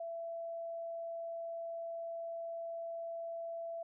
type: tone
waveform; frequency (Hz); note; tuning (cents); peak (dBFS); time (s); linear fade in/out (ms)
sine; 669; E5; +25; -39; 0-3.83; 5
effects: none